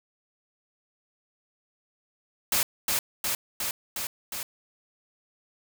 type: noise with echo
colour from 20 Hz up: white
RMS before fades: -24 dBFS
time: 2.52-2.63 s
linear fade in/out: 2 ms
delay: 360 ms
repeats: 5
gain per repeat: -2 dB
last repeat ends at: 4.43 s
effects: none